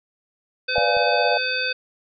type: harmonic tone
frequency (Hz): 510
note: C5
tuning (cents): -44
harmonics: 1 / 3 / 5 / 7 / 9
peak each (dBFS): -31 / -26 / -26 / -31 / -28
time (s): 0.68-1.73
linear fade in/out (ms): 10
type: chord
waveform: sine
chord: B diminished seventh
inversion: none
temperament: equal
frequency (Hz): 493.9 / 587.3 / 698.5 / 830.6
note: B4 / D5 / F5 / Ab5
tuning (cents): 0 / 0 / 0 / 0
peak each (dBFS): -24 / -23 / -23 / -25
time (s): 0.75-1.38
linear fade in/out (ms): 10
type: clicks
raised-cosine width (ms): 5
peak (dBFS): -21 / -29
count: 2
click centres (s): 0.782 / 0.969
effects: none